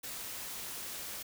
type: noise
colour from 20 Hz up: white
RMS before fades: -42 dBFS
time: 0.03-1.23 s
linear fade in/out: 10 ms
effects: none